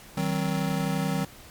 square chord, C diminished, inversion first, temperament just, 156.98 / 188.37 / 261.6 Hz, Eb3 / Gb3 / C4, +16 / +31 / 0 cents, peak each -29 / -29 / -33 dBFS, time 0.17-1.25 s, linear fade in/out 5 ms, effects pink hiss -48 dBFS RMS until 1.5 s + MP3 96 kbps

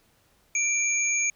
sine tone pair together, 2349 / 6644 Hz, D7 / G#8, 0 / 0 cents, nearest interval octave + tritone, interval 1800 cents, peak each -25 dBFS, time 0.55-1.3 s, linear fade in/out 2 ms, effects pink hiss -64 dBFS RMS until 1.35 s

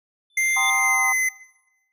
triangle tone with exponential growth, 3520 Hz, A7, in tune, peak -21 dBFS, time 0.3-0.7 s, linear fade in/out 2 ms, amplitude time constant 86 ms
square tone with pitch glide, 2093 to 2043 Hz, C7 to C7, 0 to -42 cents, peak -19 dBFS, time 0.37-1.29 s, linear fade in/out 5 ms, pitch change -42 cents, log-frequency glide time 0.78-1.11 s
sine chord, C minor seventh, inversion second, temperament equal, 784 / 932.3 / 1046.5 / 1244.5 Hz, G5 / Bb5 / C6 / Eb6, 0 / 0 / 0 / 0 cents, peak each -27 / -31 / -27 / -32 dBFS, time 0.56-1.13 s, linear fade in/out 10 ms
effects noise-tail reverb RT60 1.0 s tail -21 dB re dry + resampled to 32000 Hz

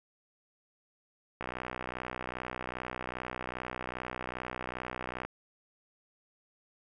click train, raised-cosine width 0.5 ms, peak -21 dBFS, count 241, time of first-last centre 1.41-5.25 s, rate 62.5 Hz, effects none

